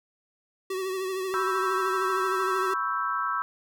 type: tone with vibrato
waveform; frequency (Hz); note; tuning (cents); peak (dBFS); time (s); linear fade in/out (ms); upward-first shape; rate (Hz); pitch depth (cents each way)
square; 377.4; F#4; +34; -29; 0.7-2.74; 5; triangle; 13; 49
type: chord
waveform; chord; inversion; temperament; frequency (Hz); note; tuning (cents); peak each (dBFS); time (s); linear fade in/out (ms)
sine; C# half-diminished seventh; third; equal; 987.8 / 1108.7 / 1318.5 / 1568; B5 / C#6 / E6 / G6; 0 / 0 / 0 / 0; -34 / -31 / -28 / -34; 1.34-3.42; 0
effects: none